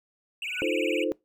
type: tone with vibrato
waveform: triangle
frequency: 2548 Hz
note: D#7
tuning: 41 cents sharp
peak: -29 dBFS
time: 0.42-1.04 s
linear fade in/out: 2 ms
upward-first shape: triangle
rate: 20 Hz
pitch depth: 260 cents each way
type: tone with exponential growth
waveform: sine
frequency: 1480 Hz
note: F#6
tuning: in tune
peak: -28 dBFS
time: 0.47-0.61 s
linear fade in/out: 5 ms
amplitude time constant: 30 ms
type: chord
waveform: sine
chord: F dominant seventh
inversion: third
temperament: equal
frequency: 311.1 / 349.2 / 440 / 523.3 Hz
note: Eb4 / F4 / A4 / C5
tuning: 0 / 0 / 0 / 0 cents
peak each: -30 dBFS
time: 0.62-1.12 s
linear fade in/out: 0 ms
effects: noise-tail reverb RT60 0.2 s tail -22 dB re dry